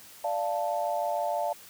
sine chord, D minor, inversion none, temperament equal with one note detuned, 587.3 / 693.6 / 880 Hz, D5 / F5 / A5, 0 / -12 / 0 cents, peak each -31 / -30 / -32 dBFS, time 0.24-1.53 s, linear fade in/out 5 ms, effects white hiss -50 dBFS RMS until 1.69 s + high-pass 60 Hz 12 dB/octave

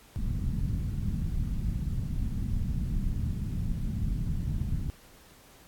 pink low-pass noise, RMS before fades -30 dBFS, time 0.16-4.9 s, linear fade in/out 0 ms, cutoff 200 Hz, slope 24 dB/octave, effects pink hiss -56 dBFS RMS until 5.67 s + AAC 64 kbps

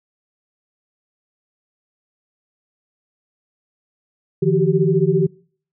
sine tone cluster, 151.9 / 169.8 / 377.5 / 392.2 Hz, D#3 / F3 / F#4 / G4, -41 / -48 / +35 / +1 cents, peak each -19 dBFS, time 4.42-5.27 s, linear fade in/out 10 ms, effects noise-tail reverb RT60 0.5 s tail -24 dB re dry

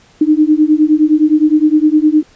sine beating tone pair, 301.6 / 311.3 Hz, D4 / D#4, +46 / +1 cents, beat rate 9.7 Hz, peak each -10 dBFS, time 0.21-2.23 s, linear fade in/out 5 ms, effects pink hiss -47 dBFS RMS until 2.35 s + resampled to 16000 Hz

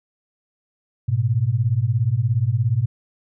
sine beating tone pair, 106.3 / 123.3 Hz, G#2 / B2, +41 / -2 cents, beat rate 17 Hz, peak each -20 / -19 dBFS, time 1.08-2.86 s, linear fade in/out 10 ms, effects none

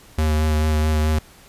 square tone with vibrato, 77.2 Hz, D#2, 13 cents flat, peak -17 dBFS, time 0.18-1.19 s, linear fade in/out 5 ms, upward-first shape sine, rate 4.6 Hz, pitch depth 18 cents each way, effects pink hiss -48 dBFS RMS until 1.48 s + resampled to 32000 Hz

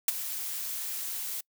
blue noise with ADSR envelope, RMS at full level -21 dBFS, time 0.08-1.41 s, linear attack 3 ms, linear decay 20 ms, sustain -14 dB, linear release 8 ms, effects noise-tail reverb RT60 0.1 s tail -26 dB re dry

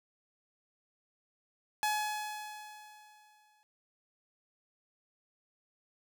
sawtooth tone with exponential decay, 847 Hz, G#5, 34 cents sharp, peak -24 dBFS, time 1.83-3.63 s, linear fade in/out 0 ms, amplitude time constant 390 ms, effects none

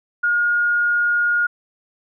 sine tone, 1429 Hz, F6, 39 cents sharp, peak -15 dBFS, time 0.23-1.47 s, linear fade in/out 10 ms, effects none

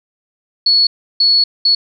sine tone bursts at uneven times, 4391 Hz, C#8, 17 cents flat, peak -8 dBFS, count 3, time 0.66-0.87 / 1.2-1.44 / 1.65-1.75 s, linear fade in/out 5 ms, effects none

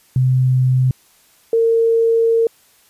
sine tone pair in turn, 128.7 / 456.8 Hz, C3 / A#4, -28 / -35 cents, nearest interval octave + minor seventh, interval 2193 cents, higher second, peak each -11 dBFS, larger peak neither, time 0.16-0.91 / 1.53-2.47 s, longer second, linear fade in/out 2 ms, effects white hiss -53 dBFS RMS until 2.89 s + resampled to 32000 Hz

